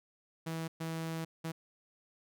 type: tone bursts at uneven times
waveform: sawtooth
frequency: 162.8 Hz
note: E3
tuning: 21 cents flat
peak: -32 dBFS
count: 3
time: 0.46-0.68 / 0.8-1.25 / 1.44-1.52 s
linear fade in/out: 10 ms
effects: none